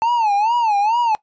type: tone with vibrato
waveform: triangle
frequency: 880 Hz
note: A5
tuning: in tune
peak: -12 dBFS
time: 0.02-1.15 s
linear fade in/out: 0 ms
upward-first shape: sine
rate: 2.3 Hz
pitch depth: 160 cents each way
effects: noise-tail reverb RT60 0.1 s tail -19 dB re dry + resampled to 16000 Hz